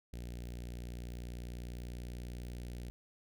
sawtooth tone with notch filter, 60.1 Hz, B1, 46 cents flat, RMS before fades -44 dBFS, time 0.13-2.9 s, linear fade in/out 0 ms, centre 1100 Hz, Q 0.58, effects none

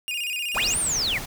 45% pulse tone with vibrato, 2637 Hz, E7, in tune, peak -26 dBFS, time 0.08-0.74 s, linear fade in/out 0 ms, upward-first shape square, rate 16 Hz, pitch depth 110 cents each way
pink noise, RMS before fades -34 dBFS, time 0.54-1.26 s, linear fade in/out 10 ms
sine linear two-way sweep, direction up then down, 174.61 to 9520 to 1644 Hz, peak -22 dBFS, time 0.55-1.19 s, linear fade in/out 20 ms, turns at 0.78 s
effects none

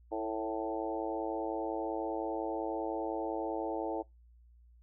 harmonic tone with a mistuned harmonic, 110 Hz, A2, in tune, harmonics 3 / 4 / 5 / 6 / 7 / 8, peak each -38 / -39 / -40 / -41 / -41 / -42 dBFS, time 0.11-4.03 s, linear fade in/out 20 ms, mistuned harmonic 4, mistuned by +17 cents, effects noise-tail reverb RT60 0.2 s tail -25 dB re dry + added 59 Hz sine -57 dBFS peak until 4.82 s

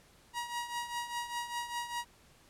sawtooth tone with tremolo, 954 Hz, A#5, 40 cents sharp, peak -29 dBFS, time 0.33-2.05 s, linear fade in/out 50 ms, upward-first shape triangle, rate 5 Hz, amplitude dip 75%, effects pink hiss -62 dBFS RMS until 2.49 s + low-pass 12000 Hz 12 dB/octave

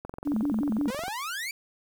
click train, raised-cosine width 1 ms, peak -23 dBFS, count 24, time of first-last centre 0.05-1.081 s, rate 22.3 Hz
sine tone with vibrato, 250.5 Hz, B3, 25 cents sharp, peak -24 dBFS, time 0.25-0.91 s, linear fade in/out 20 ms, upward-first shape square, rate 5.6 Hz, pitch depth 250 cents each way
sawtooth exponential sweep, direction up, 466.2 to 2375 Hz, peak -28 dBFS, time 0.88-1.51 s, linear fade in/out 2 ms
effects 9-bit

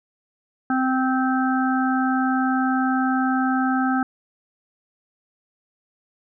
harmonic tone, 260 Hz, C4, 11 cents flat, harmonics 1 / 3 / 5 / 6, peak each -20 / -25 / -27 / -28 dBFS, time 0.7-4.03 s, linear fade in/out 2 ms, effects none

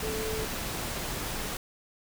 sine tone in noise, 437.1 Hz, A4, 11 cents flat, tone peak -33 dBFS, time 0.03-0.45 s, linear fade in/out 2 ms, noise pink, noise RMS -34 dBFS, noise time 0-1.57 s, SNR -2 dB, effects none

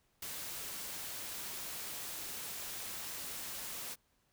white noise with ADSR envelope, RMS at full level -41 dBFS, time 0.22-3.96 s, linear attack 6 ms, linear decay 13 ms, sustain -2 dB, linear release 34 ms, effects pink hiss -75 dBFS RMS until 4.32 s

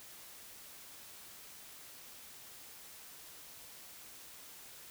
silence, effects white hiss -53 dBFS RMS until 4.9 s

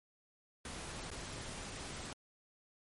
pink noise with dropouts, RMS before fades -45 dBFS, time 0.65-2.13 s, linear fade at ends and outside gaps 2 ms, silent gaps 1.104-1.114 s, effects MP3 48 kbps

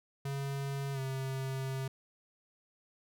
square tone with pitch glide, 138.59 to 133.25 Hz, C#3 to C3, 0 to +32 cents, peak -35 dBFS, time 0.25-1.88 s, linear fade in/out 5 ms, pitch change -68 cents, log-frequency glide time 0.93-0.99 s, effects none

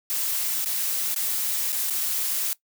blue noise with dropouts, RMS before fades -26 dBFS, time 0.1-2.53 s, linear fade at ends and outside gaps 0 ms, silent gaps 0.645-0.659 / 1.144-1.162 / 1.721-1.727 / 1.9-1.906 s, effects noise-tail reverb RT60 0.1 s tail -19 dB re dry

